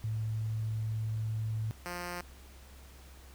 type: tone pair in turn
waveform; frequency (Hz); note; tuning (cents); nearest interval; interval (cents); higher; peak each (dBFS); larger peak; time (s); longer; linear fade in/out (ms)
sine / 5% pulse; 110 / 176.24; A2 / F3; 0 / +16; minor sixth; 816; second; -31 / -26; second; 0.04-1.71 / 1.86-2.21; first; 0
effects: added 66 Hz sine -51 dBFS peak until 3.34 s + pink hiss -57 dBFS RMS until 3.34 s